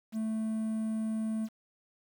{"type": "tone", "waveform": "triangle", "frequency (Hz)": 220, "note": "A3", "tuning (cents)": 0, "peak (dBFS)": -28, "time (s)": [0.12, 1.49], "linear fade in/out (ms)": 50, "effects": ["9-bit"]}